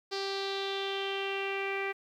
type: tone with low-pass filter sweep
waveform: sawtooth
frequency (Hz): 392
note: G4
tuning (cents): 0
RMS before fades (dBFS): -34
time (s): 0.11-1.93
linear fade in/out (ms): 20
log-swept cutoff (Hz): 4700 to 2200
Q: 4.9
effects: 11-bit